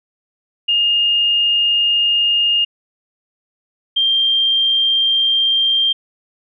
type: tone pair in turn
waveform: sine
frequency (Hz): 2834 / 3179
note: F7 / G7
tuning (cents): +25 / +24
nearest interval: major second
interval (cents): 199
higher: second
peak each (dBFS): -12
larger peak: neither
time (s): 0.68-2.65 / 3.96-5.93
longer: neither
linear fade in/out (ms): 10
effects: none